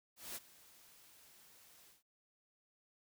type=noise with ADSR envelope; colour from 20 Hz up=white; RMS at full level=-44 dBFS; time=0.16-2.03 s; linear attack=200 ms; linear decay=31 ms; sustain=-19 dB; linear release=140 ms; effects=none